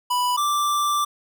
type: tone pair in turn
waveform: square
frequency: 987.8 / 1174.7 Hz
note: B5 / D6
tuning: 0 / 0 cents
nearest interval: minor third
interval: 300 cents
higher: second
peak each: -20 dBFS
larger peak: neither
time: 0.1-0.37 / 0.37-1.05 s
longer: second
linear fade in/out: 10 ms
effects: none